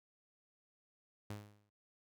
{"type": "tone with exponential decay", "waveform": "sawtooth", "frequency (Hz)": 103.83, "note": "G#2", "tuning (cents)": 0, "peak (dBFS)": -37, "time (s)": [1.3, 1.7], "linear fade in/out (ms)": 5, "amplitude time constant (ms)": 86, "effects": []}